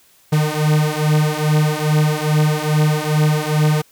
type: beating tone pair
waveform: 45% pulse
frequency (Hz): 151.2 / 153.6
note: D#3 / D#3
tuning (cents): -49 / -22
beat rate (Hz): 2.4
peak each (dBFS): -17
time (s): 0.32-3.82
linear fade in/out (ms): 10
effects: white hiss -53 dBFS RMS until 3.91 s